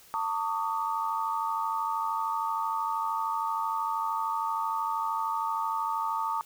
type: tone cluster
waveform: sine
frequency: 899 / 1141 / 1234 Hz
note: A5 / C#6 / D#6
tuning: +37 / +50 / -15 cents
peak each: -30 / -33 / -33 dBFS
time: 0.14-6.41 s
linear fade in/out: 0 ms
effects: white hiss -55 dBFS RMS until 6.45 s